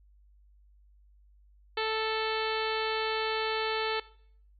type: harmonic tone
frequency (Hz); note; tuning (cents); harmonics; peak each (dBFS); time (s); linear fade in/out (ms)
440; A4; 0; 1 / 2 / 3 / 4 / 5 / 6 / 7 / 8 / 9 / 10; -32 / -35 / -37 / -38 / -39 / -40 / -40 / -41 / -42 / -42; 1.77-4; 5
effects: noise-tail reverb RT60 0.6 s tail -20 dB re dry + added 50 Hz sine -57 dBFS peak until 4.59 s